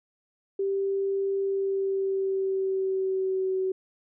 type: tone with pitch glide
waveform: sine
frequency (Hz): 392 to 377.1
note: G4 to F#4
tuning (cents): 0 to +33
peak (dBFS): -24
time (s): 0.59-3.72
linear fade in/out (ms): 5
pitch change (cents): -67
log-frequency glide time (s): 1.41-3.57
effects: none